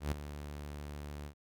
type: tone with ADSR envelope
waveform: sawtooth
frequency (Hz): 73.2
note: D2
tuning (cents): -5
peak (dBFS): -26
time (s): 0-1.34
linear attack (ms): 120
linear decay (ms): 9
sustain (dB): -12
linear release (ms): 79
effects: none